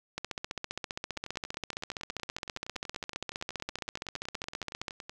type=two click trains; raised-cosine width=0.2 ms; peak=-17 / -24 dBFS; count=72 / 43; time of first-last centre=0.18-4.882 / 1.17-5.095 s; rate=15.1 / 10.7 Hz; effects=none